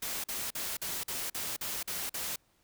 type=noise bursts; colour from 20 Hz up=white; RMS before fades=-36 dBFS; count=9; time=0.02-2.36 s; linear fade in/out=5 ms; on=220 ms; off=45 ms; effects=pink hiss -70 dBFS RMS until 2.63 s